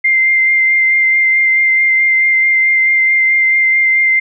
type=tone with vibrato; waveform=sine; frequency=2093 Hz; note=C7; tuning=in tune; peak=-8 dBFS; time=0.04-4.2 s; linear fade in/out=10 ms; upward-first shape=sine; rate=4.6 Hz; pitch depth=14 cents each way; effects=none